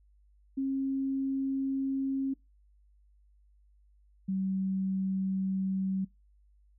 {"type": "tone pair in turn", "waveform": "sine", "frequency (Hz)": [270, 190.95], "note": ["C#4", "G3"], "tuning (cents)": [-45, -45], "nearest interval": "tritone", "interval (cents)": 600, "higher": "first", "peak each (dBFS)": -28, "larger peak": "neither", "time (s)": [[0.57, 2.34], [4.28, 6.05]], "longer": "neither", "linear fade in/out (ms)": 10, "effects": ["noise-tail reverb RT60 0.2 s tail -24 dB re dry", "added 50 Hz sine -60 dBFS peak until 6.78 s"]}